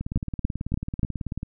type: two click trains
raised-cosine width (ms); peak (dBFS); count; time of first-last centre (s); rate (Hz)
5; -17 / -10; 27 / 4; 0.01-1.431 / 0.16-1.032; 18.3 / 3.44
effects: none